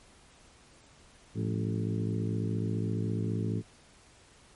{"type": "harmonic tone with a mistuned harmonic", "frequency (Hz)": 54.6, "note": "A1", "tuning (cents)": -13, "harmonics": [2, 3, 4, 5, 6, 7, 8], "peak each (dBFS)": [-31, -35, -37, -39, -41, -42, -43], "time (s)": [1.34, 3.63], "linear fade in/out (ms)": 50, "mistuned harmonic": 3, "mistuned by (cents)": 98, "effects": ["pink hiss -58 dBFS RMS until 4.55 s", "MP3 48 kbps"]}